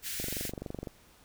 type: band-stop noise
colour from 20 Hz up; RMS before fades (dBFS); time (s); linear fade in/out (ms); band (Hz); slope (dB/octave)
white; -37; 0.02-0.52; 50; 130 to 1500; 48
type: click train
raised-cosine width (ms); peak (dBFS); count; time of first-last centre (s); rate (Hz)
2; -24; 17; 0.2-0.872; 23.8
effects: pink hiss -60 dBFS RMS until 1.24 s